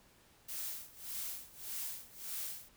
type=noise with tremolo; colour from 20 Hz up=blue; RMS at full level=-40 dBFS; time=0.48-2.69 s; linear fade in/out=10 ms; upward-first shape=sine; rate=1.7 Hz; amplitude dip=90%; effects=pink hiss -65 dBFS RMS until 2.76 s